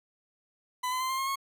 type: tone with pitch steps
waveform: 40% pulse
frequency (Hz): 1002 / 1019.5 / 1037.3 / 1055.5 / 1073.9 / 1092.7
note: B5 / C6 / C6 / C6 / C6 / C#6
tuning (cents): +25 / -45 / -15 / +15 / +45 / -25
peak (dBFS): -28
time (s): 0.83-1.358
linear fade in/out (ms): 10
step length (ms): 88
effects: none